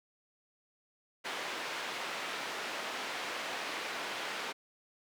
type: band-pass noise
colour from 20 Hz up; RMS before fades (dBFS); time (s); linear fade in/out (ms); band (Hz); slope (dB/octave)
white; -39; 1.24-4.53; 20; 320 to 2700; 12
effects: none